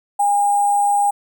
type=tone with sample-and-hold; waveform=sine; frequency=813 Hz; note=G#5; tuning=37 cents flat; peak=-13 dBFS; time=0.19-1.11 s; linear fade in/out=10 ms; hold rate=8820 Hz; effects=none